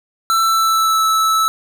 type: tone with pitch glide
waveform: square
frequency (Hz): 1335 to 1309.8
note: E6 to E6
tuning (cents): +22 to -11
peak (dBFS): -13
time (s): 0.3-1.48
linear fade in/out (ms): 0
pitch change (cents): -33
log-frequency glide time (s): 0.42-1.01
effects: none